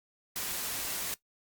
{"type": "noise", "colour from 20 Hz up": "white", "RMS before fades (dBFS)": -35, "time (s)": [0.36, 1.14], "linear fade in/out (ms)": 0, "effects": ["noise-tail reverb RT60 0.1 s tail -17 dB re dry", "Opus 48 kbps"]}